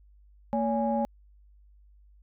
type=tone cluster; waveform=sine; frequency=228.3 / 567 / 829 Hz; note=A#3 / C#5 / G#5; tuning=-36 / +39 / -3 cents; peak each=-27 / -29 / -29 dBFS; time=0.53-1.05 s; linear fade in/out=0 ms; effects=tanh soft clip ceiling -15 dBFS + added 50 Hz sine -54 dBFS peak until 2.22 s